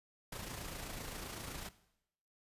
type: noise with amplitude modulation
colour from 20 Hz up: pink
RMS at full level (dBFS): -43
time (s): 0.32-1.69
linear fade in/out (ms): 5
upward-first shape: sine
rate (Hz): 27.8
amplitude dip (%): 45
effects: noise-tail reverb RT60 0.8 s tail -17 dB re dry + resampled to 32000 Hz